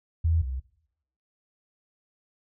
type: tone pair in turn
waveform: sine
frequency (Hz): 81.8 / 64.92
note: E2 / C2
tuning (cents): -13 / -13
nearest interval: major third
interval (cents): 400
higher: first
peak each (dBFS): -20 / -29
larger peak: first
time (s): 0.24-0.42 / 0.42-0.6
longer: neither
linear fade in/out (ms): 10
effects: noise-tail reverb RT60 0.7 s tail -19 dB re dry